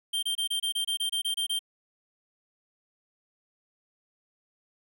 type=tone bursts; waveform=square; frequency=3162 Hz; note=G7; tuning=14 cents sharp; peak=-27 dBFS; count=12; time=0.13-1.592 s; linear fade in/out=10 ms; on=98 ms; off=26 ms; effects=none